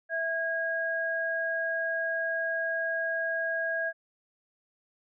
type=tone pair together; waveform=sine; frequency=657 / 1637 Hz; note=E5 / G#6; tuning=-6 / -25 cents; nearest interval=octave + major third; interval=1581 cents; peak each=-32 / -29 dBFS; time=0.09-3.93 s; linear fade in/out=50 ms; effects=none